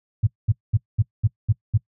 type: tone bursts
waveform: sine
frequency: 107.5 Hz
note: A2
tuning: 40 cents flat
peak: -13 dBFS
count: 7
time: 0.23-1.777 s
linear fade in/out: 10 ms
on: 41 ms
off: 210 ms
effects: noise-tail reverb RT60 0.1 s tail -22 dB re dry